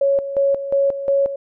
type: tone with tremolo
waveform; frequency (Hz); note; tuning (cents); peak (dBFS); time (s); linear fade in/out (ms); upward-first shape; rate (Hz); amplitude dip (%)
sine; 554.4; C#5; 0; -13; 0.01-1.36; 5; square; 2.8; 70
effects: none